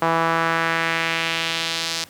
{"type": "tone with band-pass filter sweep", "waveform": "sawtooth", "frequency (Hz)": 164.8, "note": "E3", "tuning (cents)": 0, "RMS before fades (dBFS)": -22, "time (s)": [0.02, 2.04], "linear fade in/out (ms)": 2, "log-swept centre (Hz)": [980, 5000], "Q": 1.6, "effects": ["pink hiss -47 dBFS RMS until 2.09 s", "high-pass 80 Hz 12 dB/octave"]}